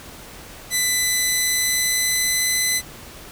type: tone with pitch glide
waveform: 10% pulse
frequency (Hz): 2000 to 2016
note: B6 to B6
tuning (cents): +21 to +35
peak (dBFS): -9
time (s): 0.7-2.82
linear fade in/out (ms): 50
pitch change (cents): +14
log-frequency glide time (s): 0.97-2.51
effects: pink hiss -40 dBFS RMS until 3.31 s